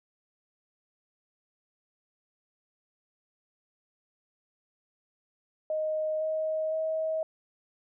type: tone with pitch steps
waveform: sine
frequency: 622.3 / 629.2 / 636.1 Hz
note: D#5 / D#5 / D#5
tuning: 0 / +19 / +38 cents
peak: -27 dBFS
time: 5.7-7.23 s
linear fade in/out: 2 ms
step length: 510 ms
effects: none